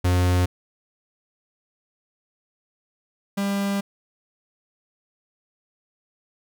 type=tone pair in turn; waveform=45% pulse; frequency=90 / 199.15 Hz; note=F#2 / G3; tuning=-47 / +28 cents; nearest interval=octave + major second; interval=1375 cents; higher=second; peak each=-17 / -22 dBFS; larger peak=first; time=0.04-0.46 / 3.37-3.81 s; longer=second; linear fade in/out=10 ms; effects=none